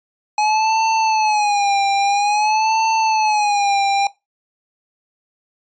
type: tone with vibrato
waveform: square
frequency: 841 Hz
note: G#5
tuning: 22 cents sharp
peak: -15 dBFS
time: 0.38-4.07 s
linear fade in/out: 2 ms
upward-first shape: sine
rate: 0.5 Hz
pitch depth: 100 cents each way
effects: noise-tail reverb RT60 0.2 s tail -18 dB re dry + resampled to 16000 Hz

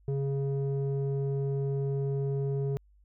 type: tone with low-pass filter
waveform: square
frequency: 138 Hz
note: C#3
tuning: 7 cents flat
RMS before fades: -30 dBFS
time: 0.08-2.77 s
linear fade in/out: 0 ms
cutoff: 390 Hz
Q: 2
effects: added 50 Hz sine -58 dBFS peak until 3.04 s

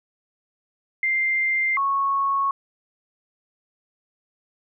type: tone pair in turn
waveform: sine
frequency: 2095 / 1102.8 Hz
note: C7 / C#6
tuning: +2 / -9 cents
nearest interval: major seventh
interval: 1111 cents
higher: first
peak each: -19 dBFS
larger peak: neither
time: 1.03-1.77 / 1.77-2.51 s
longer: neither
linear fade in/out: 2 ms
effects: none

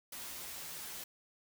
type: noise with comb filter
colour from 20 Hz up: white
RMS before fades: -45 dBFS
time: 0.12-1.04 s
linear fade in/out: 5 ms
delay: 10 ms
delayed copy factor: -0.6
effects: none

